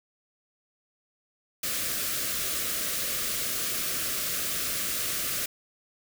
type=band-stop noise; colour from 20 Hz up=white; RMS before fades=-30 dBFS; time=1.63-5.46 s; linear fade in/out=5 ms; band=700 to 1100 Hz; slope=96 dB/octave; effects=none